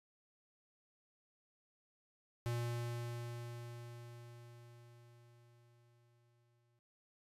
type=tone with exponential decay; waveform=square; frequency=119 Hz; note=A#2; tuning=36 cents sharp; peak=-36 dBFS; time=2.46-6.79 s; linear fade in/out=0 ms; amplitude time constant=940 ms; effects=resampled to 32000 Hz